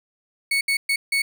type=tone bursts at uneven times; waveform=35% pulse; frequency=2217 Hz; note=C#7; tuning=in tune; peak=-17 dBFS; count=4; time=0.51-0.61 / 0.68-0.77 / 0.89-0.96 / 1.12-1.22 s; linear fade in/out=5 ms; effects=none